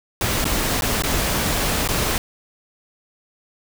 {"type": "noise with dropouts", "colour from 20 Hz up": "pink", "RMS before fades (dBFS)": -21, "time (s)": [0.21, 2.18], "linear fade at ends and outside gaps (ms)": 1, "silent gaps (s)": [[0.443, 0.453], [0.81, 0.821], [1.022, 1.036], [1.876, 1.888]], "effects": []}